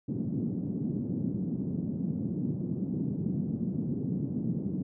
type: band-pass noise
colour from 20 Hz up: white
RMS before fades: -32 dBFS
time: 0.08-4.83 s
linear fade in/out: 10 ms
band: 130 to 250 Hz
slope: 24 dB/octave
effects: none